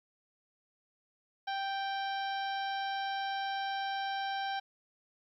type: harmonic tone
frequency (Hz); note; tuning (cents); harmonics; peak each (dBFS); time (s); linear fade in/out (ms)
784; G5; 0; 1 / 2 / 3 / 4 / 5 / 6 / 7; -34 / -40 / -49 / -45 / -47 / -55 / -51; 1.47-4.6; 10
effects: 12-bit

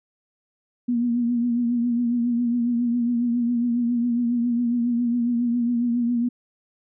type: tone with vibrato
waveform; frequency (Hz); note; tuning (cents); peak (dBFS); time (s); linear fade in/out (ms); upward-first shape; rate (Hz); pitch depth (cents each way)
sine; 238.9; A#3; +43; -19; 0.88-6.29; 10; triangle; 7.3; 54
effects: none

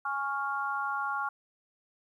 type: chord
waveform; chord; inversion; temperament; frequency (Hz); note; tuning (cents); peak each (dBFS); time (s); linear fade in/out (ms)
sine; Db major; second; equal; 830.6 / 1108.7 / 1396.9; Ab5 / Db6 / F6; 0 / 0 / 0; -35 / -34 / -33; 0.05-1.29; 5
effects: 11-bit

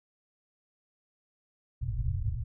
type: low-pass noise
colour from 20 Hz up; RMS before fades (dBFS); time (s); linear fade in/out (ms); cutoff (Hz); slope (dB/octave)
white; -31; 1.81-2.44; 20; 130; 96
effects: none

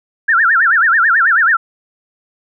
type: tone with vibrato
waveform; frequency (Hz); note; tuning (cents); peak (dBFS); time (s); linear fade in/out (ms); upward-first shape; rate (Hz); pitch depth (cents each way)
sine; 1568; G6; 0; -8; 0.28-1.57; 10; sine; 9.2; 280
effects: none

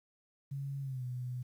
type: tone with pitch glide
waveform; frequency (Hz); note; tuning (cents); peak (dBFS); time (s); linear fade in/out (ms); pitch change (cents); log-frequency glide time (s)
sine; 138.59 to 124.9; C#3 to B2; 0 to +20; -36; 0.51-1.43; 10; -180; 0.81-1.04
effects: 11-bit

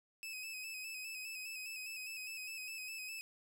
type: tone with vibrato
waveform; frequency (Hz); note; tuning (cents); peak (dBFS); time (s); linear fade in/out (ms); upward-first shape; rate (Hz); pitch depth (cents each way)
sawtooth; 2571; E7; -44; -40; 0.23-3.21; 0; square; 4.9; 37
effects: none

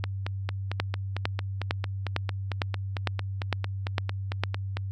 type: two click trains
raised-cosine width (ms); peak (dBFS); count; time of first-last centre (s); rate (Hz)
0.3; -15 / -9; 22 / 9; 0.04-4.77 / 0.8-4.436; 4.44 / 2.2
effects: added 97 Hz sine -30 dBFS peak until 4.91 s

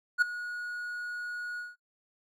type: tone with ADSR envelope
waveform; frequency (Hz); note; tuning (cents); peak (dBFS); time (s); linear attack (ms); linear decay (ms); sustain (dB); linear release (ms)
triangle; 1452; F#6; -33; -16; 0.18-1.76; 38; 9; -17; 180
effects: noise-tail reverb RT60 0.1 s tail -20 dB re dry

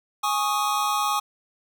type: chord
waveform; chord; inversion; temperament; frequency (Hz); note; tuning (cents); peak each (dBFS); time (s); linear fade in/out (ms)
square; Ab suspended fourth; none; just; 830.6 / 1107.5 / 1245.9; Ab5 / Db6 / Eb6; 0 / -2 / +2; -27; 0.23-1.2; 10
effects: none

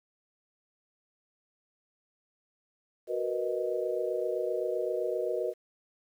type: chord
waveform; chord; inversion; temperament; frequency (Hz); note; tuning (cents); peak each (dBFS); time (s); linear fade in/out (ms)
sine; B major seventh; second; equal; 370 / 466.2 / 493.9 / 622.3; F#4 / A#4 / B4 / D#5; 0 / 0 / 0 / 0; -34; 3.07-5.54; 50
effects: 10-bit

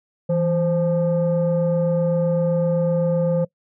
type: tone pair together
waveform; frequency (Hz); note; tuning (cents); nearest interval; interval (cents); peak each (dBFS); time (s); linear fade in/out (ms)
sine; 164.9 / 522.5; E3 / C5; +1 / -2; octave + minor sixth; 1997; -18; 0.29-3.45; 10
effects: noise-tail reverb RT60 0.1 s tail -22 dB re dry + tanh soft clip ceiling -13 dBFS

